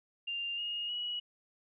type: tone with pitch steps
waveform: sine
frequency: 2794 / 2856 / 2919 Hz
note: F7 / F7 / F#7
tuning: 0 / +38 / -24 cents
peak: -34 dBFS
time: 0.27-1.2 s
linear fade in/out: 10 ms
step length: 310 ms
effects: none